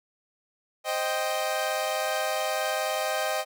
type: chord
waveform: sawtooth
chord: C minor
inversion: none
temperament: equal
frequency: 523.3 / 622.3 / 784 Hz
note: C5 / Eb5 / G5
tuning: 0 / 0 / 0 cents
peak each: -29 / -25 / -27 dBFS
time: 0.84-3.45 s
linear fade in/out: 50 ms
effects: none